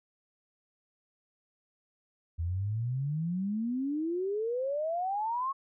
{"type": "exponential sweep", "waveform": "sine", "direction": "up", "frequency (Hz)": [80.5, 1108.7], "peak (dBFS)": -29, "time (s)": [2.38, 5.53], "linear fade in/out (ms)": 20, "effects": []}